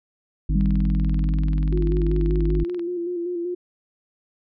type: harmonic tone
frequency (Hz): 51.4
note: G#1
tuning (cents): -17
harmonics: 1 / 3 / 5 / 6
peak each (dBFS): -19 / -25 / -34 / -35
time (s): 0.49-2.64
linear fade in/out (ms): 5
type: tone with exponential decay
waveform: sine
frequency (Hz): 196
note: G3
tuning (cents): 0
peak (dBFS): -19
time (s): 0.55-3.13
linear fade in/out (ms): 5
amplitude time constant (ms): 560
type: click train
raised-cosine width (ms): 0.3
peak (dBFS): -27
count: 46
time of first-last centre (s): 0.61-2.794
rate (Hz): 20.6
type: tone with vibrato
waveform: sine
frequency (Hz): 349.2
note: F4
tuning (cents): 0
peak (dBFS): -24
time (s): 1.72-3.55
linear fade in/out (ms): 10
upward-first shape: square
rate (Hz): 5.2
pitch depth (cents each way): 35
effects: none